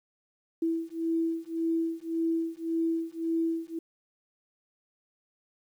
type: beating tone pair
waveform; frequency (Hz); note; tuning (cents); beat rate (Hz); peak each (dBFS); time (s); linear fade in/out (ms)
sine; 328.2 / 330; E4 / E4; -8 / +2; 1.8; -30; 0.62-3.79; 5
effects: 10-bit